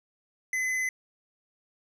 triangle tone with hard clipping, 2029 Hz, B6, 46 cents sharp, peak -28 dBFS, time 0.53-0.89 s, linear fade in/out 2 ms, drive 13 dB, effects none

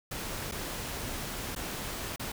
pink noise with dropouts, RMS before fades -37 dBFS, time 0.11-2.32 s, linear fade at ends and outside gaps 5 ms, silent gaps 0.514-0.52 / 1.551-1.561 / 2.161-2.195 s, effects none

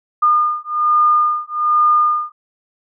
sine beating tone pair, 1214 / 1215.2 Hz, D#6 / D#6, -43 / -41 cents, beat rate 1.2 Hz, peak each -15 dBFS, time 0.22-2.32 s, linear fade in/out 10 ms, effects none

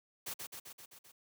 white noise with echo, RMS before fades -41 dBFS, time 0.26-0.34 s, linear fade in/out 10 ms, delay 130 ms, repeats 6, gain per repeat -3 dB, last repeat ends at 1.12 s, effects high-pass 100 Hz 12 dB/octave

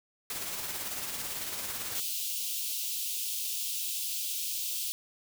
white noise with tremolo, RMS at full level -35 dBFS, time 0.3-2 s, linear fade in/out 2 ms, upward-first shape sine, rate 18 Hz, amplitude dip 35%
white high-pass noise, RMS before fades -34 dBFS, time 1.95-4.92 s, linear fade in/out 0 ms, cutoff 2700 Hz, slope 48 dB/octave
effects none

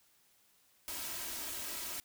white noise with comb filter, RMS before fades -41 dBFS, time 0.88-2 s, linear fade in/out 0 ms, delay 3.1 ms, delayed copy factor +0.55, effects white hiss -69 dBFS RMS until 2.04 s

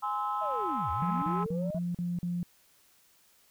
sine chord, Ab augmented, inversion none, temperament just, 830.6 / 1038.3 / 1297.8 Hz, Ab5 / C6 / E6, 0 / -14 / -27 cents, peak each -33 dBFS, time 0.02-1.45 s, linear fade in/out 20 ms
sine linear two-way sweep, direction down then up, 659.3 to 73.42 to 659.3 Hz, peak -34 dBFS, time 0.41-1.79 s, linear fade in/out 10 ms, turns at 0.91 s
sine tone bursts, 175 Hz, F3, 4 cents sharp, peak -29 dBFS, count 6, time 1.02-2.43 s, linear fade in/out 0 ms, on 200 ms, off 42 ms
effects tanh soft clip ceiling -21 dBFS + white hiss -64 dBFS RMS until 3.5 s

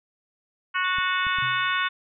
harmonic tone, 368.1 Hz, F#4, 9 cents flat, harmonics 3 / 4 / 5 / 6 / 7 / 8, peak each -27 / -26 / -31 / -32 / -33 / -34 dBFS, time 0.74-1.89 s, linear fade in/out 20 ms
sine tone with pitch glide, 3520 to 3557 Hz, A7 to A7, 0 to +18 cents, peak -33 dBFS, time 0.84-1.89 s, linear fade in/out 10 ms, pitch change +18 cents, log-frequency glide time 1.04-1.54 s
clicks, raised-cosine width 5 ms, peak -28 dBFS, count 3, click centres 0.985 / 1.268 / 1.386 s
sine tone with exponential decay, 129.1 Hz, C3, 23 cents flat, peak -32 dBFS, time 1.42-1.88 s, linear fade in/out 5 ms, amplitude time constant 100 ms
effects none

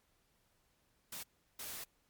white noise bursts at uneven times, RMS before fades -45 dBFS, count 2, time 1.12-1.23 / 1.59-1.84 s, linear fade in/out 5 ms, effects pink hiss -75 dBFS RMS until 2.09 s + MP3 96 kbps

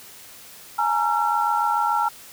sine tone cluster, 841 / 928 / 1358 Hz, G#5 / A#5 / F6, +22 / -8 / -49 cents, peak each -23 dBFS, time 0.78-2.09 s, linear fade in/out 10 ms, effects white hiss -44 dBFS RMS until 2.32 s

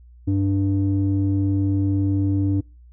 square tone with low-pass filter, 98 Hz, G2, in tune, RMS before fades -20 dBFS, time 0.27-2.61 s, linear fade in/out 10 ms, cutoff 270 Hz, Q 3.7, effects noise-tail reverb RT60 0.3 s tail -26 dB re dry + added 60 Hz sine -44 dBFS peak until 2.92 s

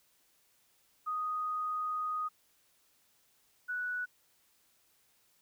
sine tone pair in turn, 1244.5 / 1476.3 Hz, D#6 / F#6, 0 / -4 cents, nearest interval minor third, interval 296 cents, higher second, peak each -32 / -33 dBFS, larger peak first, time 1.06-2.29 / 3.68-4.06 s, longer first, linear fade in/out 20 ms, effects white hiss -70 dBFS RMS until 5.41 s

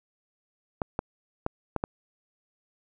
clicks, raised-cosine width 1 ms, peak -13 dBFS, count 5, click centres 0.818 / 0.991 / 1.464 / 1.763 / 1.839 s, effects none

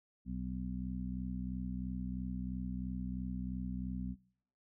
harmonic tone, 63 Hz, B1, 35 cents sharp, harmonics 1 / 2 / 3 / 4, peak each -42 / -47 / -40 / -44 dBFS, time 0.25-4.16 s, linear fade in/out 50 ms, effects noise-tail reverb RT60 0.7 s tail -24 dB re dry

